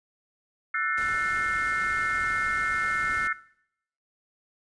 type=chord; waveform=sine; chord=F# half-diminished seventh; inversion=third; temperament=just; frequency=1332 / 1480 / 1776 / 2131 Hz; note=E6 / F#6 / A6 / C7; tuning=+18 / 0 / +16 / +31 cents; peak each=-30 / -31 / -31 / -30 dBFS; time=0.74-3.33 s; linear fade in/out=5 ms
type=noise; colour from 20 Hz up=pink; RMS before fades=-42 dBFS; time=0.97-3.28 s; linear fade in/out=10 ms
effects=noise-tail reverb RT60 0.7 s tail -18 dB re dry + resampled to 22050 Hz